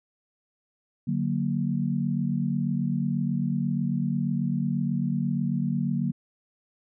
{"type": "chord", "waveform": "sine", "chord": "D augmented", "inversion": "none", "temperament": "equal", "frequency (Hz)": [146.83, 185, 233.1], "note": ["D3", "F#3", "A#3"], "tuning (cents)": [0, 0, 0], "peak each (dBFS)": -28, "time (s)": [1.07, 6.12], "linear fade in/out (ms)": 10, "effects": []}